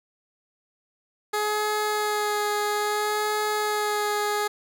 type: tone with vibrato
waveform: 15% pulse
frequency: 420 Hz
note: G#4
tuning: 19 cents sharp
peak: -17 dBFS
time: 1.33-4.48 s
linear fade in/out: 10 ms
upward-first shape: sine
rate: 0.6 Hz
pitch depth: 15 cents each way
effects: none